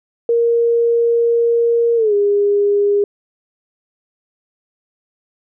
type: tone with pitch glide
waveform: sine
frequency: 467.6 to 407.1 Hz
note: A#4 to G#4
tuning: +5 to -35 cents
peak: -11 dBFS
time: 0.29-3.04 s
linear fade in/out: 2 ms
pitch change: -240 cents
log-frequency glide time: 1.96-2.14 s
effects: none